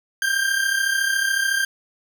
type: tone pair together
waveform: 40% pulse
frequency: 1568 / 1601.9 Hz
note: G6 / G6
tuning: 0 / +37 cents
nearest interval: unison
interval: 37 cents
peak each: -22 / -20 dBFS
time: 0.22-1.65 s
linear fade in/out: 2 ms
effects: none